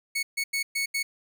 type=tone bursts at uneven times; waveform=sawtooth; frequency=2213 Hz; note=C#7; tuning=3 cents flat; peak=-22 dBFS; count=5; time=0.15-0.23 / 0.37-0.44 / 0.53-0.63 / 0.75-0.86 / 0.94-1.03 s; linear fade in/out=10 ms; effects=none